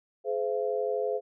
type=tone cluster; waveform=sine; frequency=423.1 / 515 / 678 Hz; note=G#4 / C5 / E5; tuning=+32 / -28 / +49 cents; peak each=-30 / -30 / -34 dBFS; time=0.24-1.21 s; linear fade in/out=50 ms; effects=none